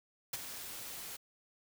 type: noise with ADSR envelope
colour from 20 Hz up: white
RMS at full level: -35 dBFS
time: 0.33-1.17 s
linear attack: 6 ms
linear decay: 27 ms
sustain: -10 dB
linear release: 14 ms
effects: none